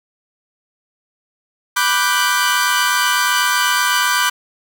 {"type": "chord", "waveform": "sawtooth", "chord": "G major seventh", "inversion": "first", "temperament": "equal", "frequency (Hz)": [987.8, 1174.7, 1480, 1568], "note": ["B5", "D6", "F#6", "G6"], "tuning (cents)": [0, 0, 0, 0], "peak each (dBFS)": -16, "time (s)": [1.76, 4.3], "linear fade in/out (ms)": 10, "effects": []}